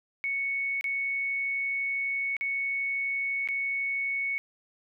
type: tone with dropouts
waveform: sine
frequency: 2217 Hz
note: C#7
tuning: in tune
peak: -27 dBFS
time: 0.24-4.38 s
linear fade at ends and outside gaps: 0 ms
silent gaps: 0.81-0.842 / 2.367-2.41 / 3.475-3.487 s
effects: none